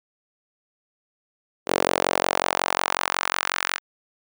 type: tone with high-pass filter sweep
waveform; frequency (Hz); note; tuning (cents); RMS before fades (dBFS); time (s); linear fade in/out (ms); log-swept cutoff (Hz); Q
sawtooth; 45.48; F#1; -29; -24; 1.66-3.8; 50; 440 to 1600; 1.5
effects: none